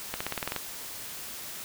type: accelerating click train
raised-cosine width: 0.3 ms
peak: -14 dBFS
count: 9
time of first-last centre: 0.14-0.563 s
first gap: 65 ms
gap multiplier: 0.94
effects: white hiss -40 dBFS RMS until 1.64 s